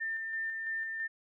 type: tone with tremolo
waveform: sine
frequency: 1797 Hz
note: A6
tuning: 36 cents sharp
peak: -32 dBFS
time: 0-1.08 s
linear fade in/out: 20 ms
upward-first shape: square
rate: 3 Hz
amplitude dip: 30%
effects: none